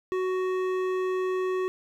sine tone with hard clipping, 371.5 Hz, F#4, 7 cents sharp, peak -27 dBFS, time 0.12-1.68 s, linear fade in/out 0 ms, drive 12 dB, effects none

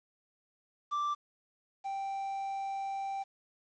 triangle tone pair in turn, 1174 / 783.6 Hz, D6 / G5, -1 / -1 cents, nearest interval perfect fifth, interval 700 cents, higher first, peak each -28 / -32 dBFS, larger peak first, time 0.91-1.15 / 1.84-3.24 s, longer second, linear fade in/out 20 ms, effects resampled to 16000 Hz + 10-bit

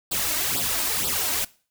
white noise with flanger, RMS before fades -25 dBFS, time 0.11-1.45 s, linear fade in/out 10 ms, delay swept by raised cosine 0.23 to 3.23 ms, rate 2.1 Hz, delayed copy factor +0.8, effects noise-tail reverb RT60 0.4 s tail -21 dB re dry

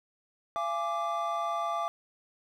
triangle chord, D diminished, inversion first, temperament equal with one note detuned, 681.7 / 830.6 / 1174.7 Hz, F5 / Ab5 / D6, -42 / 0 / 0 cents, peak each -31 / -35 / -30 dBFS, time 0.56-1.88 s, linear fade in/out 0 ms, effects none

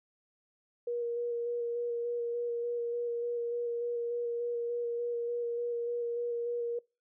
sine tone with vibrato, 474.8 Hz, A#4, 32 cents sharp, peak -31 dBFS, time 0.87-6.79 s, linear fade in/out 5 ms, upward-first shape square, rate 3.4 Hz, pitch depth 12 cents each way, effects noise-tail reverb RT60 0.3 s tail -25 dB re dry

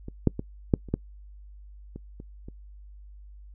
clicks, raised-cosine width 3 ms, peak -24 / -6 / -17 / -6 / -29 / -11 / -25 / -28 / -28 dBFS, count 9, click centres 0.084 / 0.273 / 0.394 / 0.738 / 0.887 / 0.94 / 1.96 / 2.201 / 2.485 s, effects noise-tail reverb RT60 0.1 s tail -24 dB re dry + added 50 Hz sine -44 dBFS peak until 3.54 s

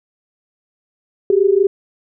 sine tone pair together, 381.1 / 406.5 Hz, G4 / G#4, -49 / -37 cents, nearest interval minor second, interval 112 cents, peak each -13 dBFS, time 1.3-1.67 s, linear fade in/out 2 ms, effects none

